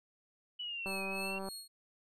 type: exponential two-way sweep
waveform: sine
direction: down then up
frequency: 2976 to 2500 to 2743 Hz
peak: -38 dBFS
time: 0.59-1.39 s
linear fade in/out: 10 ms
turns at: 1.04 s
type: tone with tremolo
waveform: 25% pulse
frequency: 4304 Hz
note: C8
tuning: 48 cents sharp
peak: -38 dBFS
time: 0.86-1.68 s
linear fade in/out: 10 ms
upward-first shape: sine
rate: 3.3 Hz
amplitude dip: 85%
type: click train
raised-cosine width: 1 ms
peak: -29 dBFS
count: 122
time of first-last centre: 0.86-1.487 s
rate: 193 Hz
effects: none